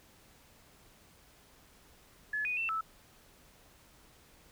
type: tone with pitch steps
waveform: sine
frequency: 1711 / 2476 / 2682 / 1311 Hz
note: A6 / D#7 / E7 / E6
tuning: -49 / -9 / +29 / -10 cents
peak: -31 dBFS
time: 2.33-2.81 s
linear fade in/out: 5 ms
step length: 120 ms
effects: pink hiss -61 dBFS RMS until 4.51 s